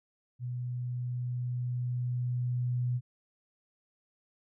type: tone with level ramp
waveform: sine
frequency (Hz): 123.47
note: B2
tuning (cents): 0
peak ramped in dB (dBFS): -33 to -27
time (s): 0.39-3.01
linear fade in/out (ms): 50
effects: none